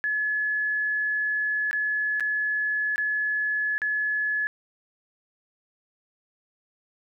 sine tone with dropouts, 1707 Hz, G#6, 47 cents sharp, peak -23 dBFS, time 0.04-4.47 s, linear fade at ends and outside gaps 0 ms, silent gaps 1.711-1.73 / 2.198-2.206 / 2.959-2.98 / 3.78-3.818 s, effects none

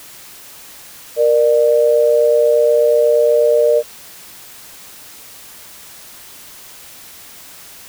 sine tone pair together, 468.7 / 597 Hz, A#4 / D5, +9 / +28 cents, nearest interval major third, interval 419 cents, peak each -12 dBFS, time 1.16-3.83 s, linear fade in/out 50 ms, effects white hiss -38 dBFS RMS until 7.88 s

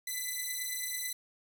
5% pulse beating tone pair, 2000 / 2009.1 Hz, B6 / B6, +21 / +29 cents, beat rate 9.1 Hz, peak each -27 dBFS, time 0.07-1.13 s, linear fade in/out 5 ms, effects 10-bit

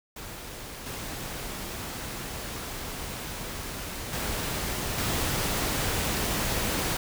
pink noise with level steps, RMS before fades -40 / -36 / -31 / -28 dBFS, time 0.16-6.97 s, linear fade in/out 5 ms, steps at 0.86 / 4.13 / 4.98 s, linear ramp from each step 2 ms, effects none

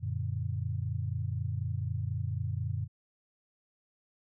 sine chord, Gb augmented, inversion none, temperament equal, 92.5 / 116.54 / 146.83 Hz, Gb2 / Bb2 / D3, 0 / 0 / 0 cents, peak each -34 / -34 / -38 dBFS, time 0-2.88 s, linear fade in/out 50 ms, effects none

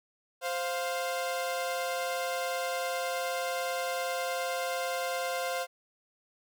sawtooth tone pair together, 522.6 / 700 Hz, C5 / F5, -2 / +4 cents, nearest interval perfect fourth, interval 506 cents, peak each -29 / -30 dBFS, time 0.41-5.67 s, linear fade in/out 50 ms, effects none

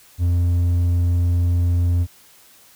sine tone with hard clipping, 87.31 Hz, F2, in tune, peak -16 dBFS, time 0.18-2.07 s, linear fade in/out 50 ms, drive 3 dB, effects white hiss -50 dBFS RMS until 2.75 s

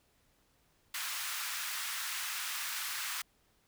pink high-pass noise, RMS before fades -38 dBFS, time 0.94-3.22 s, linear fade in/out 5 ms, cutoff 1200 Hz, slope 24 dB/octave, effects pink hiss -71 dBFS RMS until 3.67 s

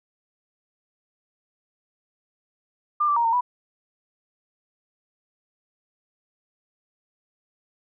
sine tone with pitch steps, 1196 / 1168 / 938 / 913 / 984 Hz, D6 / D6 / A#5 / A#5 / B5, +31 / -10 / +11 / -36 / -7 cents, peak -18 dBFS, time 3-3.41 s, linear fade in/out 10 ms, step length 82 ms, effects none

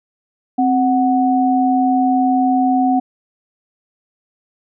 sine tone pair together, 261.8 / 740 Hz, C4 / F#5, +1 / 0 cents, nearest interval octave + tritone, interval 1799 cents, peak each -14 / -15 dBFS, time 0.58-3 s, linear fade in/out 10 ms, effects none

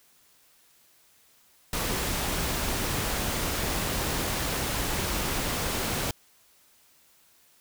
pink noise, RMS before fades -29 dBFS, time 1.73-6.11 s, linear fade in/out 2 ms, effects white hiss -61 dBFS RMS until 7.6 s

